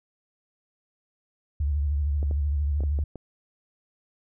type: tone with vibrato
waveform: sine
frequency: 72.5 Hz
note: D2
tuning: 22 cents flat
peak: -22 dBFS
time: 1.6-3.04 s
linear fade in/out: 5 ms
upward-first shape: sine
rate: 13 Hz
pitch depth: 85 cents each way
type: clicks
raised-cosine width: 2 ms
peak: -24 dBFS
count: 6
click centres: 2.229 / 2.311 / 2.806 / 2.836 / 2.989 / 3.157 s
effects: none